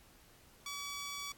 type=tone; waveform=10% pulse; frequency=1141 Hz; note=C#6; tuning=50 cents sharp; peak=-32 dBFS; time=0.66-1.32 s; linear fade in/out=2 ms; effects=pink hiss -62 dBFS RMS until 1.37 s + AAC 64 kbps